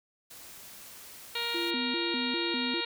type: noise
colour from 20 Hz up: white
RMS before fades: -48 dBFS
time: 0.3-1.71 s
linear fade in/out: 10 ms
type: harmonic tone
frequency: 470 Hz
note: A#4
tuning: 14 cents sharp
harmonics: 1 / 2 / 3 / 4 / 5 / 6 / 7 / 8 / 9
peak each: -41 / -40 / -41 / -41 / -38 / -38 / -42 / -36 / -38 dBFS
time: 1.35-2.85 s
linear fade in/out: 5 ms
type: tone with vibrato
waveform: sine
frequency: 293.7 Hz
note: D4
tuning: in tune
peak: -32 dBFS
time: 1.54-2.81 s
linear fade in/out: 10 ms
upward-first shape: square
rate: 2.5 Hz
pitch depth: 260 cents each way
effects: none